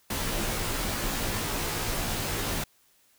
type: noise with comb filter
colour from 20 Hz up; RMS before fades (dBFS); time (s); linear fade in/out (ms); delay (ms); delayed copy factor
pink; -30; 0.1-2.64; 5; 16; -1
effects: white hiss -64 dBFS RMS until 3.18 s